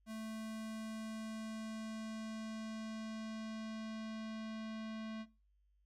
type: tone with low-pass filter sweep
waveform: square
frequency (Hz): 220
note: A3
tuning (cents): 0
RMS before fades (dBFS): -45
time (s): 0.06-5.26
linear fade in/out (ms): 50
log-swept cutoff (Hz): 12000 to 3900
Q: 1.1
effects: noise-tail reverb RT60 0.3 s tail -19 dB re dry + added 50 Hz sine -70 dBFS peak until 5.85 s